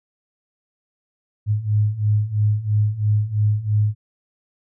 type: beating tone pair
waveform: sine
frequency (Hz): 103.83 / 106.83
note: G#2 / G#2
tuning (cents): 0 / +49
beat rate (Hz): 3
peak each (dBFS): -21 / -18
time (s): 1.46-3.95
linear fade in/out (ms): 50
effects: none